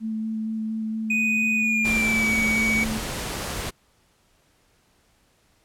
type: tone with vibrato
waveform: sine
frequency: 220 Hz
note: A3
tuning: in tune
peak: -25 dBFS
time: 0-3.01 s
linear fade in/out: 50 ms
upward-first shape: square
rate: 4.3 Hz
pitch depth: 9 cents each way
type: tone with pitch glide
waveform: triangle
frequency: 2489 to 2256 Hz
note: D#7 to C#7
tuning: 0 to +30 cents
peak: -19 dBFS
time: 1.1-2.84 s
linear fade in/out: 5 ms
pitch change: -170 cents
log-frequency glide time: 1.55-2.35 s
type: noise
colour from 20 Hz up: pink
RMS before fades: -30 dBFS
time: 1.84-3.71 s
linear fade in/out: 20 ms
effects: pink hiss -63 dBFS RMS until 5.64 s + low-pass 12000 Hz 12 dB/octave